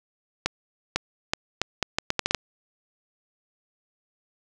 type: accelerating click train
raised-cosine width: 0.2 ms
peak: -5 dBFS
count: 11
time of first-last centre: 0.46-2.347 s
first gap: 500 ms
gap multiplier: 0.75
effects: none